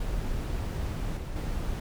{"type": "noise with level steps", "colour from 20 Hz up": "brown", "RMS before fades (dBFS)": [-31, -35, -31], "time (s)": [0, 1.8], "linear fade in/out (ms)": 5, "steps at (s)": [1.17, 1.36], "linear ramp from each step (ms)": 2, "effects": []}